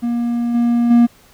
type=tone with level steps; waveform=triangle; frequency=237.2 Hz; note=A#3; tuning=30 cents sharp; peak=-14 / -10 / -5 dBFS; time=0.02-1.07 s; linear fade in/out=20 ms; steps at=0.54 / 0.9 s; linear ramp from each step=10 ms; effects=pink hiss -49 dBFS RMS until 1.33 s